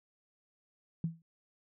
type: tone with exponential decay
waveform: sine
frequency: 164.7 Hz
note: E3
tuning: 1 cent flat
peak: -27 dBFS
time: 1.04-1.22 s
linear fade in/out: 2 ms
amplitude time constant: 37 ms
effects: none